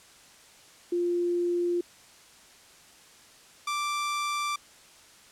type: tone pair in turn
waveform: sine / sawtooth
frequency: 349.2 / 1174.6 Hz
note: F4 / D6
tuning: 0 / 0 cents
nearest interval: octave + major sixth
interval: 2100 cents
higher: second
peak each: -24 dBFS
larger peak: neither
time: 0.92-1.81 / 3.67-4.56 s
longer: neither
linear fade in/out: 5 ms
effects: white hiss -54 dBFS RMS until 5.31 s + low-pass 9000 Hz 12 dB/octave